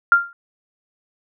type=tone with exponential decay; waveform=sine; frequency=1393 Hz; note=F6; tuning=5 cents flat; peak=-5 dBFS; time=0.12-0.33 s; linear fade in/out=1 ms; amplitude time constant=45 ms; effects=none